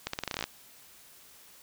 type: accelerating click train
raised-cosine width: 0.2 ms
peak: -14 dBFS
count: 12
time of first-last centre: 0.07-0.44 s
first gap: 64 ms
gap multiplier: 0.86
effects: white hiss -55 dBFS RMS until 1.62 s